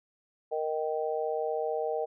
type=harmonic tone; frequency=155.56 Hz; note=D#3; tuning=in tune; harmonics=3 / 4 / 5; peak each=-31 / -33 / -35 dBFS; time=0.51-2.06 s; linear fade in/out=20 ms; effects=none